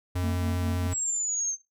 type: tone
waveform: square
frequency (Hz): 90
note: F#2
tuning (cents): -47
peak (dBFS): -27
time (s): 0.15-0.94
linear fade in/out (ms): 10
type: tone with tremolo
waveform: triangle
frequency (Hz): 229.8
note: A#3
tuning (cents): -25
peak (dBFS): -26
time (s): 0.23-0.88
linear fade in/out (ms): 10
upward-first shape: triangle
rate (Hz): 4.9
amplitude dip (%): 80
type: exponential sweep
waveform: sine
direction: down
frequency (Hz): 7780 to 6272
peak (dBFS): -26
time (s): 0.91-1.57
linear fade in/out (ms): 50
effects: noise-tail reverb RT60 0.2 s tail -17 dB re dry